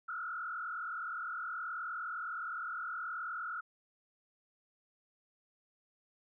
sine tone with frequency modulation, 1374 Hz, F6, 29 cents flat, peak -37 dBFS, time 0.08-3.61 s, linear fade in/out 10 ms, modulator 39.3 Hz, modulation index 2.1, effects none

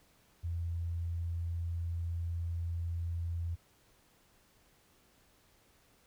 sine tone, 84.8 Hz, E2, 50 cents sharp, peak -33 dBFS, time 0.43-3.56 s, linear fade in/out 20 ms, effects pink hiss -67 dBFS RMS until 6.06 s

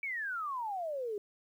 sine exponential sweep, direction down, 2310 to 398.8 Hz, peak -34 dBFS, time 0.03-1.18 s, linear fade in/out 2 ms, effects 11-bit

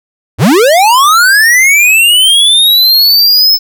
square linear sweep, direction up, 73.42 to 5274 Hz, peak -4 dBFS, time 0.38-3.59 s, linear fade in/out 50 ms, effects none

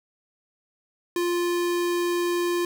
square tone, 349.2 Hz, F4, in tune, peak -23 dBFS, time 1.16-2.65 s, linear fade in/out 2 ms, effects none

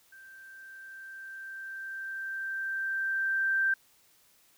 sine tone with level ramp, 1568 Hz, G6, in tune, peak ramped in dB -49 to -23 dBFS, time 0.12-3.74 s, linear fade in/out 5 ms, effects white hiss -64 dBFS RMS until 4.57 s

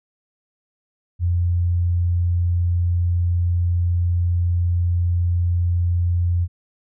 sine tone, 87.31 Hz, F2, in tune, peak -16 dBFS, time 1.19-6.48 s, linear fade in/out 50 ms, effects none

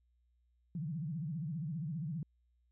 sine tone with vibrato, 157.4 Hz, D#3, 20 cents sharp, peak -36 dBFS, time 0.75-2.23 s, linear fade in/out 2 ms, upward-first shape sine, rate 15 Hz, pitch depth 220 cents each way, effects added 60 Hz sine -70 dBFS peak until 2.71 s

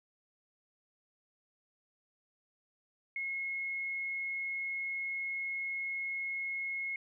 sine tone, 2168 Hz, C#7, 39 cents flat, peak -34 dBFS, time 3.16-6.96 s, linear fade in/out 2 ms, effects none

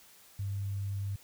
sine tone, 99.3 Hz, G2, 23 cents sharp, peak -32 dBFS, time 0.39-1.16 s, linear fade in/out 5 ms, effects white hiss -58 dBFS RMS until 1.23 s

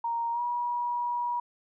sine tone with pitch glide, 932.3 to 963.5 Hz, A#5 to B5, 0 to -43 cents, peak -27 dBFS, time 0.04-1.4 s, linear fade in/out 5 ms, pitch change +57 cents, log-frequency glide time 0.32-0.41 s, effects none

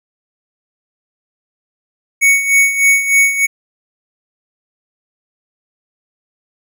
square tone with tremolo, 2226 Hz, C#7, 7 cents sharp, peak -7 dBFS, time 2.21-3.47 s, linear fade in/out 20 ms, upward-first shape sine, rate 3.3 Hz, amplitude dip 70%, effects none

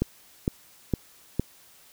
click train, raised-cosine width 3 ms, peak -10 dBFS, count 4, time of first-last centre 0.02-1.396 s, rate 2.18 Hz, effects white hiss -55 dBFS RMS until 1.92 s

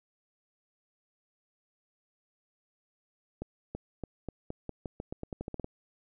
accelerating click train, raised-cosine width 2 ms, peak -23 dBFS, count 16, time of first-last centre 3.42-5.644 s, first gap 330 ms, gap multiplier 0.87, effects none

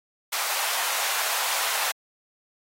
pink high-pass noise, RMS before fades -27 dBFS, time 0.32-1.92 s, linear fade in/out 10 ms, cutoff 720 Hz, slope 24 dB/octave, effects AAC 48 kbps

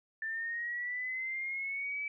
sine linear sweep, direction up, 1769 to 2309 Hz, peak -34 dBFS, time 0.22-2.08 s, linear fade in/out 2 ms, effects none

